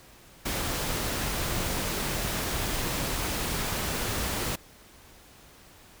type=noise; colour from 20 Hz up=pink; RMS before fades=-30 dBFS; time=0.45-4.56 s; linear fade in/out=10 ms; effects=pink hiss -53 dBFS RMS until 6 s